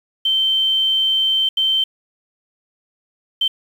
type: tone bursts at uneven times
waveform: sine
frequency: 3110 Hz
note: G7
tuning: 14 cents flat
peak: -14 dBFS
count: 3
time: 0.25-1.49 / 1.57-1.84 / 3.41-3.48 s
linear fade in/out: 5 ms
effects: 7-bit